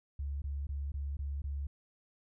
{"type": "tone bursts", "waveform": "sine", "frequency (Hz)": 70.5, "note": "C#2", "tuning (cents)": 30, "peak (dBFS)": -34, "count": 6, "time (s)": [0.19, 1.67], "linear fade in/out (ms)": 5, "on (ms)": 230, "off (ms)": 20, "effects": []}